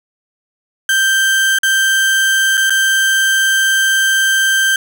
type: tone with dropouts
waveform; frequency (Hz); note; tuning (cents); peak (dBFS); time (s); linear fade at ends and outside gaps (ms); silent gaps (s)
35% pulse; 1568; G6; 0; -9; 0.89-4.76; 2; 1.587-1.632 / 2.572-2.576 / 2.697-2.704
effects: none